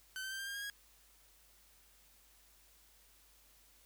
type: tone with pitch steps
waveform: sawtooth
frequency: 1528 / 1547.5 / 1567.3 / 1587.4 / 1607.7 / 1628.2 / 1649.1 Hz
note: G6 / G6 / G6 / G6 / G6 / G#6 / G#6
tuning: -45 / -23 / -1 / +21 / +43 / -35 / -13 cents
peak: -37 dBFS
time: 0.16-0.699 s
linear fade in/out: 0 ms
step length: 77 ms
effects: added 50 Hz sine -70 dBFS peak until 3.85 s + white hiss -66 dBFS RMS until 3.85 s